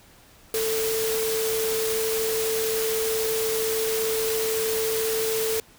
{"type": "tone in noise", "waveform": "sine", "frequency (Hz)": 443.7, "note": "A4", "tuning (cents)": 14, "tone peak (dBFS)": -24, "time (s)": [0.54, 5.6], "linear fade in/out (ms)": 2, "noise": "white", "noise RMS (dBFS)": -29, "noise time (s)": [0.54, 5.6], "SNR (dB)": 2, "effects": ["pink hiss -53 dBFS RMS until 5.78 s"]}